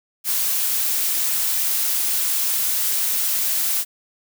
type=noise; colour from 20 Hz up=blue; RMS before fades=-21 dBFS; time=0.24-3.85 s; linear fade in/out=50 ms; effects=none